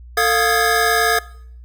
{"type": "tone cluster", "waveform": "square", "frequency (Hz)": [447.5, 702, 1249, 1647, 1706], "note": ["A4", "F5", "D#6", "G#6", "G#6"], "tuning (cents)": [29, 9, 6, -15, 46], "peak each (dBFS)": -21, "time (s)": [0.17, 1.19], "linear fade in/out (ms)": 5, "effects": ["noise-tail reverb RT60 0.6 s tail -20 dB re dry", "added 60 Hz sine -36 dBFS peak until 1.64 s"]}